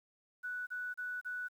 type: tone bursts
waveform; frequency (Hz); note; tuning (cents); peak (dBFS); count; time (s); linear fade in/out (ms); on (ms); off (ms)
sine; 1480; F#6; 0; -37; 4; 0.43-1.486; 20; 240; 32
effects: 11-bit